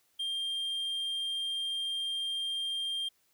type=tone; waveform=triangle; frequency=3193 Hz; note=G7; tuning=31 cents sharp; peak=-30 dBFS; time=0.19-3.09 s; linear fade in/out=10 ms; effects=white hiss -71 dBFS RMS until 3.33 s